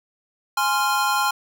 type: chord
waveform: square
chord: F minor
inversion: first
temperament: equal with one note detuned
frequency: 830.6 / 1046.5 / 1388.1 Hz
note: Ab5 / C6 / F6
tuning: 0 / 0 / -11 cents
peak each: -24 dBFS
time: 0.57-1.31 s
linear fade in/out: 5 ms
effects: none